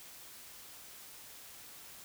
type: silence
effects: white hiss -52 dBFS RMS until 2.04 s